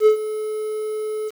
triangle tone with ADSR envelope, 430.2 Hz, A4, 39 cents flat, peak -6 dBFS, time 0-1.31 s, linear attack 63 ms, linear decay 100 ms, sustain -15 dB, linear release 35 ms, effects 7-bit

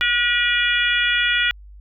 harmonic tone, 481.9 Hz, B4, 43 cents flat, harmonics 3 / 4 / 5 / 6 / 7, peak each -21 / -22 / -23 / -24 / -24 dBFS, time 0.01-1.51 s, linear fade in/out 0 ms, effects added 50 Hz sine -39 dBFS peak until 1.8 s

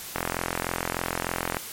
click train, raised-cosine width 0.5 ms, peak -10 dBFS, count 62, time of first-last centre 0.16-1.569 s, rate 43.3 Hz, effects white hiss -38 dBFS RMS until 1.72 s + MP3 64 kbps

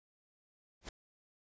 pink noise with exponential growth, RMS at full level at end -37 dBFS, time 0.81-0.89 s, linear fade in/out 5 ms, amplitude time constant 17 ms, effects resampled to 16000 Hz

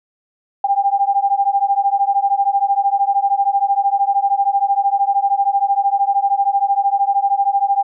sine beating tone pair, 790 / 803 Hz, G5 / G5, +13 / +41 cents, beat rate 13 Hz, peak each -16 dBFS, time 0.64-7.83 s, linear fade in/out 5 ms, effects none

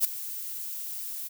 violet noise with ADSR envelope, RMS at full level -20 dBFS, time 0-1.29 s, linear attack 46 ms, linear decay 7 ms, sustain -16 dB, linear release 25 ms, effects none

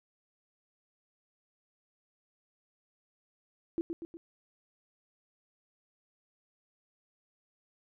sine tone with echo, 334.2 Hz, E4, 24 cents sharp, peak -28 dBFS, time 3.78-3.81 s, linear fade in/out 0 ms, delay 120 ms, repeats 3, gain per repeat -5 dB, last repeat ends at 4.17 s, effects none

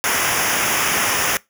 pink noise with comb filter, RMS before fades -19 dBFS, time 0.04-1.37 s, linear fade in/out 0 ms, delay 0.24 ms, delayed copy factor -0.8, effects noise-tail reverb RT60 0.2 s tail -22 dB re dry + high-pass 80 Hz 12 dB/octave

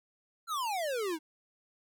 square exponential sweep, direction down, 1396.9 to 300.5 Hz, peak -32 dBFS, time 0.47-1.19 s, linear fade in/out 50 ms, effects none

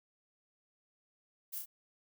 violet noise with echo, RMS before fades -41 dBFS, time 1.52-1.6 s, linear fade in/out 20 ms, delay 30 ms, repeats 2, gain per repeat -3 dB, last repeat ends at 1.66 s, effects none

